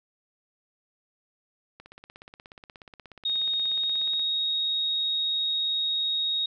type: click train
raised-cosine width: 0.3 ms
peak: -29 dBFS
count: 41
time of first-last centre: 1.8-4.195 s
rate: 16.7 Hz
type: tone with pitch glide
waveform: sine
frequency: 3729 to 3757 Hz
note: A#7 to A#7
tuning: 0 to +13 cents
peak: -24 dBFS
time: 3.25-6.46 s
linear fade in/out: 5 ms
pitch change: +13 cents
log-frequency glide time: 3.72-4.12 s
effects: none